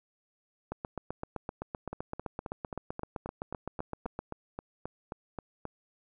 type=two click trains; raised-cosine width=1 ms; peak=-21 / -23 dBFS; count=28 / 15; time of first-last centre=0.72-4.19 / 1.93-5.653 s; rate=7.78 / 3.76 Hz; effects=none